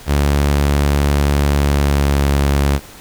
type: tone with pitch glide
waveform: sawtooth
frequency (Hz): 71.6 to 70.37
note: D2 to C#2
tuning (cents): -43 to +27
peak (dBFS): -8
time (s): 0.06-2.8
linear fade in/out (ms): 50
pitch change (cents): -30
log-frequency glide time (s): 1.51-2.26
effects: pink hiss -38 dBFS RMS until 3 s